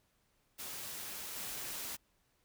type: noise with level steps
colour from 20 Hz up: white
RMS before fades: -44 / -42 dBFS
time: 0.58-1.97 s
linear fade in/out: 20 ms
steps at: 1.36 s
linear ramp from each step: 5 ms
effects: pink hiss -75 dBFS RMS until 2.44 s